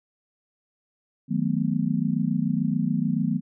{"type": "chord", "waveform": "sine", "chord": "B dominant seventh", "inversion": "first", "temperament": "equal with one note detuned", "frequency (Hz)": [158.01, 185, 220, 246.9], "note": ["D#3", "F#3", "A3", "B3"], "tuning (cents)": [27, 0, 0, 0], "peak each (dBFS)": -27, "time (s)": [1.28, 3.41], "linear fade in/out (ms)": 50, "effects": []}